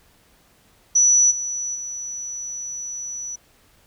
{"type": "tone with level steps", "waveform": "sine", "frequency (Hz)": 5920, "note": "F#8", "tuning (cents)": 0, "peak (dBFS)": [-12, -24, -28], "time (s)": [0.95, 3.36], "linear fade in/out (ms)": 10, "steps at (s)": [1.3, 1.74], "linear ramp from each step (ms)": 20, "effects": ["pink hiss -57 dBFS RMS until 3.86 s"]}